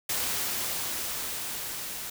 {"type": "noise with level ramp", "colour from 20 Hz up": "white", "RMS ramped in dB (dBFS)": [-29, -37], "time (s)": [0.09, 2.1], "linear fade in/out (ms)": 5, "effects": []}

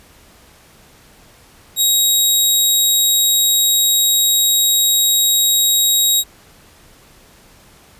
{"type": "tone", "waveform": "15% pulse", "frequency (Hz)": 3800, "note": "A#7", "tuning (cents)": 33, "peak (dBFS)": -4, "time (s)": [1.76, 6.24], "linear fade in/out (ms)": 50, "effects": ["pink hiss -47 dBFS RMS until 7.99 s", "resampled to 32000 Hz"]}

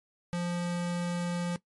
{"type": "tone", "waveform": "square", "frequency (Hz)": 174.61, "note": "F3", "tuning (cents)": 0, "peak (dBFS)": -30, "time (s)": [0.33, 1.56], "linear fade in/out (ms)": 0, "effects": ["noise-tail reverb RT60 0.1 s tail -18 dB re dry", "MP3 48 kbps"]}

